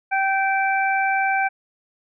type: harmonic tone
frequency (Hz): 777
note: G5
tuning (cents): -16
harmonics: 1 / 2 / 3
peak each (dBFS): -20 / -23 / -25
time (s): 0.11-1.49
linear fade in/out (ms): 20
effects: none